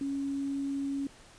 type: tone with quantisation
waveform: sine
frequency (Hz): 277.2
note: C#4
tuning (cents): 0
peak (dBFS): -30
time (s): 0.01-1.07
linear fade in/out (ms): 2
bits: 9
effects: pink hiss -55 dBFS RMS until 1.38 s + resampled to 22050 Hz